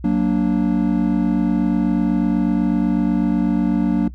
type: chord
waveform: triangle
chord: Gb augmented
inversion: none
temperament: equal with one note detuned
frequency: 185 / 233.1 / 292.8 Hz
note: Gb3 / Bb3 / D4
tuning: 0 / 0 / -5 cents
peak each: -17 dBFS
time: 0.04-4.08 s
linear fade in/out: 5 ms
effects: noise-tail reverb RT60 0.1 s tail -18 dB re dry + added 62 Hz sine -32 dBFS peak until 4.14 s